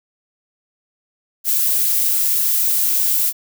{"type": "noise", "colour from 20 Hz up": "violet", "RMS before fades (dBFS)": -17, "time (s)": [1.44, 3.33], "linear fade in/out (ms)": 50, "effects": []}